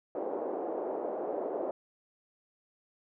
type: band-pass noise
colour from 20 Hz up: white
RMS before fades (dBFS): -35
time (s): 0.15-1.71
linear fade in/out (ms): 2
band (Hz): 340 to 630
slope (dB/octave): 24
effects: none

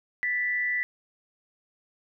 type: tone pair together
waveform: sine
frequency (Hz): 1760 / 1975.5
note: A6 / B6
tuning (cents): 0 / 0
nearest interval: major second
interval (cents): 200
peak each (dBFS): -34 / -25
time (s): 0.23-0.83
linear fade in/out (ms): 0
effects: none

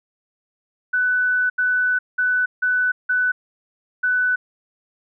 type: tone bursts at uneven times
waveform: sine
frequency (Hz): 1495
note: F#6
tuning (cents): +17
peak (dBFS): -16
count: 6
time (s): 0.93-1.5 / 1.58-1.99 / 2.18-2.46 / 2.62-2.92 / 3.09-3.32 / 4.03-4.36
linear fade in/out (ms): 10
effects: none

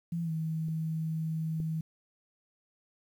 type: tone with pitch glide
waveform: sine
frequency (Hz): 168.8 to 159.97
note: E3 to D#3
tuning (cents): +41 to +48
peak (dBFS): -30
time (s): 0.12-1.81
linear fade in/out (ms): 5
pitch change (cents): -93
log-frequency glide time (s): 0.23-0.31
type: clicks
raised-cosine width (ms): 3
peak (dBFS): -37 / -30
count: 2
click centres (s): 0.685 / 1.602
effects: 10-bit

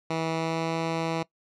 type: tone with pitch glide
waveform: 10% pulse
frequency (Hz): 162.3 to 163.81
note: E3 to E3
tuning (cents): -27 to -11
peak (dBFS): -18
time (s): 0.1-1.23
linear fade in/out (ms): 5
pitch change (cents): +16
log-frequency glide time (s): 0.3-0.72
effects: noise-tail reverb RT60 0.1 s tail -21 dB re dry + low-pass 5000 Hz 12 dB/octave

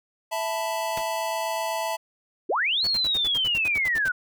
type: chord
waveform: square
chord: E suspended fourth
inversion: none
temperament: equal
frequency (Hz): 659.3 / 880 / 987.8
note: E5 / A5 / B5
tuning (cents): 0 / 0 / 0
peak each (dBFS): -30 / -30 / -34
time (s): 0.31-1.97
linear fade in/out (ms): 20
type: noise with exponential decay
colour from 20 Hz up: pink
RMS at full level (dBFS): -30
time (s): 0.97-1.05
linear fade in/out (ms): 2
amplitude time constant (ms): 17
type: linear two-way sweep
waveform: sine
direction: up then down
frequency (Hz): 273.8 to 4435 to 1428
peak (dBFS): -21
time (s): 2.49-4.12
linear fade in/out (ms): 10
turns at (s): 2.85
type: noise bursts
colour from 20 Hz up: pink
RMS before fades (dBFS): -37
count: 13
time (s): 2.84-4.084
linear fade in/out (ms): 2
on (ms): 32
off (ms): 69
effects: none

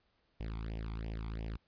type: tone with flanger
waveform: sawtooth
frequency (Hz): 55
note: A1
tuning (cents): 0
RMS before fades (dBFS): -40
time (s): 0.4-1.57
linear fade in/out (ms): 5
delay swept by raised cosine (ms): 0.35 to 0.9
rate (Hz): 2.9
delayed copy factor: +1
effects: pink hiss -75 dBFS RMS until 1.67 s + resampled to 11025 Hz

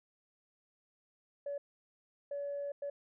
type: tone bursts at uneven times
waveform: sine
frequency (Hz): 569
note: C#5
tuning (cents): +45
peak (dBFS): -35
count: 3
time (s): 1.46-1.58 / 2.31-2.72 / 2.82-2.9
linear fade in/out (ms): 5
effects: tanh soft clip ceiling -32 dBFS

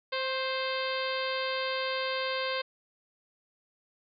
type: harmonic tone with a mistuned harmonic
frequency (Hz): 523.3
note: C5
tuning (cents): 0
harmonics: 1 / 2 / 3 / 4 / 5 / 6 / 7 / 8 / 9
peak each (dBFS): -33 / -36 / -38 / -39 / -40 / -41 / -41 / -42 / -43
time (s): 0.12-2.62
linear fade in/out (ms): 10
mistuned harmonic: 2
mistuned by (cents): +26
effects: none

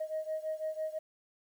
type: beating tone pair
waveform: sine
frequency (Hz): 625 / 631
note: D#5 / D#5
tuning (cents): +8 / +24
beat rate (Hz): 6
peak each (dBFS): -35 / -37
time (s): 0-0.99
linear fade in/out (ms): 10
effects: tanh soft clip ceiling -28 dBFS + 10-bit

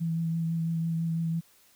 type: tone with vibrato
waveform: sine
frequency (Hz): 164.81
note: E3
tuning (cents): 0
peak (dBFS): -26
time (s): 0-1.41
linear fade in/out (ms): 20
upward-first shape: triangle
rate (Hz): 6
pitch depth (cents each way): 20
effects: white hiss -61 dBFS RMS until 1.75 s

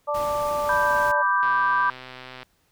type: harmonic tone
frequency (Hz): 293.7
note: D4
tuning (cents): 0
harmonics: 2 / 3 / 4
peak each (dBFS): -25 / -29 / -27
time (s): 0.07-1.23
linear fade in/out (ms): 20
type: noise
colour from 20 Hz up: pink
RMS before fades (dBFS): -38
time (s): 0.14-1.12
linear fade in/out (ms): 10
type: chord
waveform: sine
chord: G major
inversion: first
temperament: equal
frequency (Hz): 987.8 / 1174.7 / 1568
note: B5 / D6 / G6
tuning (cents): 0 / 0 / 0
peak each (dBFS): -22 / -23 / -23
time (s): 0.69-1.9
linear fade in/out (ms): 2
type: click train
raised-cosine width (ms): 0.3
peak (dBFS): -23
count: 129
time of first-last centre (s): 1.43-2.43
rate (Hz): 128
effects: pink hiss -66 dBFS RMS until 2.71 s

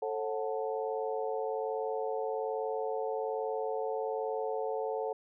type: harmonic tone with a mistuned harmonic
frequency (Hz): 146.83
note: D3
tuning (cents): 0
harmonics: 3 / 4 / 5 / 6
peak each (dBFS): -34 / -37 / -39 / -41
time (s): 0.02-5.13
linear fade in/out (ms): 5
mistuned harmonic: 4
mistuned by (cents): -140
effects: none

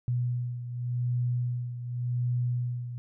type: beating tone pair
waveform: sine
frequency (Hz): 122.3 / 123.18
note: B2 / B2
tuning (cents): -16 / -4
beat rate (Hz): 0.88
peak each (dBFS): -28 / -34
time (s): 0.08-2.98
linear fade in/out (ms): 0
effects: none

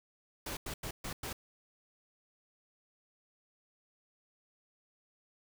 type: noise bursts at uneven times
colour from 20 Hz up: pink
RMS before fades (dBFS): -40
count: 5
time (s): 0.46-0.57 / 0.66-0.74 / 0.83-0.91 / 1.04-1.13 / 1.23-1.33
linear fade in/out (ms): 5
effects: none

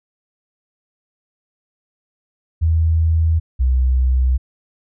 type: tone pair in turn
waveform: sine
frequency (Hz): 81.1 / 63.98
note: E2 / C2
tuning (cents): -28 / -38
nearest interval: major third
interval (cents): 410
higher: first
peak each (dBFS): -12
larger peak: neither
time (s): 2.61-3.4 / 3.59-4.38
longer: neither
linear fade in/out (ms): 20
effects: none

